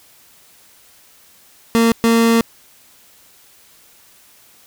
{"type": "tone bursts at uneven times", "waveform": "30% pulse", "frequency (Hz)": 229.4, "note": "A#3", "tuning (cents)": -28, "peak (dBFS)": -8, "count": 2, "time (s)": [[1.75, 1.92], [2.04, 2.41]], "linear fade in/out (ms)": 0, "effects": ["white hiss -49 dBFS RMS until 4.66 s"]}